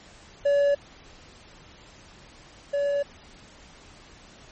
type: tone pair in turn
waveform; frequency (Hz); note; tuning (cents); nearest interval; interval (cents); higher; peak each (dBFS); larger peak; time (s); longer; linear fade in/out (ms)
triangle; 569 / 569; C#5 / C#5; +45 / +45; unison; 0; neither; -16 / -20; first; 0.45-0.75 / 2.73-3.03; neither; 10
effects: pink hiss -50 dBFS RMS until 4.51 s + MP3 32 kbps